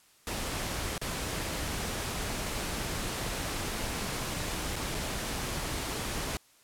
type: noise with dropouts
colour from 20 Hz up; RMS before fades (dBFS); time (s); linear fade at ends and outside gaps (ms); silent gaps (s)
pink; -34; 0.27-6.37; 0; 0.979-1.015 / 4.758-4.763 / 4.945-4.949
effects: white hiss -62 dBFS RMS until 6.63 s + low-pass 12000 Hz 12 dB/octave